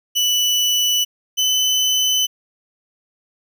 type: tone pair in turn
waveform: 30% pulse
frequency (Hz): 2970 / 3020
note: F#7 / F#7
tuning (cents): +6 / +35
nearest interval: unison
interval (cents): 29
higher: second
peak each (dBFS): -12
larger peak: neither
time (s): 0.15-1.05 / 1.37-2.27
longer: neither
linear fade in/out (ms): 20
effects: none